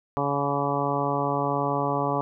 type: harmonic tone with a mistuned harmonic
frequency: 141.5 Hz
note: C#3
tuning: 36 cents sharp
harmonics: 1 / 2 / 3 / 4 / 5 / 6 / 7 / 8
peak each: -31 / -31 / -31 / -31 / -31 / -31 / -31 / -31 dBFS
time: 0.17-2.21 s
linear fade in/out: 0 ms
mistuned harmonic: 8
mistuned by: +24 cents
effects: none